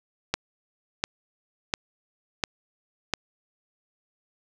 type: click train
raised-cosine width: 0.2 ms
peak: -6 dBFS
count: 5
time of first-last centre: 0.34-3.137 s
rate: 1.43 Hz
effects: none